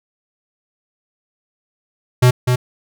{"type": "tone with echo", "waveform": "square", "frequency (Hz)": 125, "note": "B2", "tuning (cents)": 21, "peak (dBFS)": -8, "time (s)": [2.22, 2.31], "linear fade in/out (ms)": 10, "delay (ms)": 250, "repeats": 1, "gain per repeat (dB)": -5, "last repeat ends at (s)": 2.56, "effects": []}